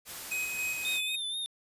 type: noise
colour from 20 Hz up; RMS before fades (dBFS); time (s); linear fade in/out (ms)
white; -41; 0.05-1.01; 50
type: tone with tremolo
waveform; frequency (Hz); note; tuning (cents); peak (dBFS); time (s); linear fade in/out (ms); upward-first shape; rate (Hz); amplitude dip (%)
square; 2522; D#7; +23; -31; 0.31-1.16; 10; square; 3.6; 35
type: tone with vibrato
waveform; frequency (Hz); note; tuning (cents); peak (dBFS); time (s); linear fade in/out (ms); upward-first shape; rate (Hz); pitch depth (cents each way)
square; 3602; A7; +40; -33; 0.85-1.46; 0; sine; 4.2; 51
effects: resampled to 32000 Hz